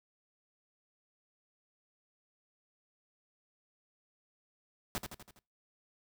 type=noise with echo; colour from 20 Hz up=pink; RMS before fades=-36 dBFS; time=4.95-4.98 s; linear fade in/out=0 ms; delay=82 ms; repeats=5; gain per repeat=-5 dB; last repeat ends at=5.39 s; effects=noise-tail reverb RT60 0.3 s tail -23 dB re dry